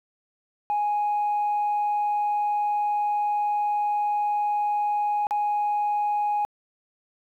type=tone with dropouts; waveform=sine; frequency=830.6 Hz; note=G#5; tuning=in tune; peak=-20 dBFS; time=0.7-6.45 s; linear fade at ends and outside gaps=0 ms; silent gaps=5.269-5.309 s; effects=tanh soft clip ceiling -19 dBFS + 10-bit